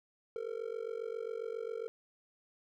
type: tone with amplitude modulation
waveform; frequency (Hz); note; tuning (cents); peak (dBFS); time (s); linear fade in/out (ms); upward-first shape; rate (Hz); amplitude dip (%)
triangle; 455.4; A#4; -40; -31; 0.36-1.88; 0; sine; 47.4; 95
effects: none